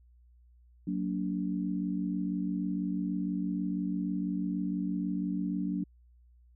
sine chord, Gb augmented, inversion none, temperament just, 185 / 231.2 / 289.1 Hz, Gb3 / Bb3 / D4, 0 / -14 / -27 cents, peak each -32 / -37 / -34 dBFS, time 0.87-5.84 s, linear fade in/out 5 ms, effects added 60 Hz sine -57 dBFS peak until 6.55 s

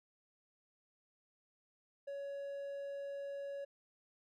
triangle tone, 560 Hz, C#5, 18 cents sharp, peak -39 dBFS, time 2.07-3.65 s, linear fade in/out 10 ms, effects none

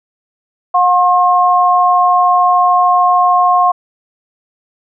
sine tone pair together, 720.3 / 1073 Hz, F#5 / C6, -47 / +43 cents, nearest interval perfect fifth, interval 690 cents, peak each -10 dBFS, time 0.74-3.72 s, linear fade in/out 10 ms, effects none

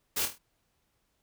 white noise with echo, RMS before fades -30 dBFS, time 0.16-0.26 s, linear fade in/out 10 ms, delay 25 ms, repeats 5, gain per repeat -6 dB, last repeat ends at 0.385 s, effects pink hiss -75 dBFS RMS until 1.22 s

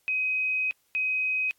sine tone pair in turn, 2523 / 2523 Hz, D#7 / D#7, +23 / +23 cents, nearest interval unison, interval 0 cents, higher neither, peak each -24 dBFS, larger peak neither, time 0.08-0.71 / 0.95-1.51 s, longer first, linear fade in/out 0 ms, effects white hiss -69 dBFS RMS until 1.58 s + AAC 64 kbps

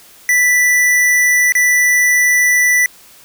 square tone with dropouts, 1975.5 Hz, B6, in tune, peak -10 dBFS, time 0.29-2.86 s, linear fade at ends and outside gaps 1 ms, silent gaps 1.522-1.552 s, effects white hiss -43 dBFS RMS until 3.24 s

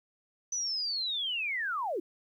sine linear sweep, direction down, 6060 to 305.7 Hz, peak -30 dBFS, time 0.52-2 s, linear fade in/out 5 ms, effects 11-bit

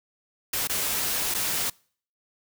white noise with dropouts, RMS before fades -27 dBFS, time 0.53-1.7 s, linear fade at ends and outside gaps 5 ms, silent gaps 0.674-0.695 / 1.342-1.346 s, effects noise-tail reverb RT60 0.5 s tail -26 dB re dry

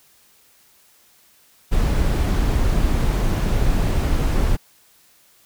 brown noise, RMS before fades -18 dBFS, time 1.71-4.57 s, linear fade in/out 20 ms, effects white hiss -55 dBFS RMS until 5.45 s

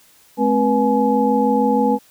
sine tone cluster, 215.5 / 261.9 / 485.3 / 845 Hz, A3 / C4 / B4 / G#5, -36 / +2 / -30 / +30 cents, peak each -19 dBFS, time 0.37-1.99 s, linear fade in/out 50 ms, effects white hiss -52 dBFS RMS until 2.1 s

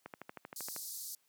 click train, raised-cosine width 0.5 ms, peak -29 dBFS, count 10, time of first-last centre 0.06-0.763 s, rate 12.8 Hz
white band-pass noise, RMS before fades -44 dBFS, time 0.56-1.15 s, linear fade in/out 2 ms, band 4300 to 16000 Hz, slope 48 dB/octave
effects white hiss -74 dBFS RMS until 1.28 s + high-pass 150 Hz 12 dB/octave

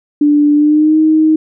sine tone with pitch glide, 293.9 to 313.2 Hz, D4 to D#4, +1 to +11 cents, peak -6 dBFS, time 0.21-1.36 s, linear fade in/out 5 ms, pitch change +110 cents, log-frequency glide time 0.54-0.98 s, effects none

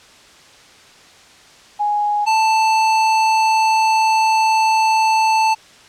sine / square tone pair in turn, 830.6 / 882.1 Hz, G#5 / A5, 0 / +4 cents, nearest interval minor second, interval 104 cents, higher second, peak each -15 / -13 dBFS, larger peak second, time 1.79-2.26 / 2.26-5.55 s, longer second, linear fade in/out 20 ms, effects white hiss -45 dBFS RMS until 5.88 s + low-pass 6000 Hz 12 dB/octave

